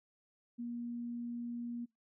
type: tone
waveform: sine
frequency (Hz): 238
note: A#3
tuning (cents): +36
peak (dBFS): -38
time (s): 0.58-1.86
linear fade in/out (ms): 20
effects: noise-tail reverb RT60 0.2 s tail -25 dB re dry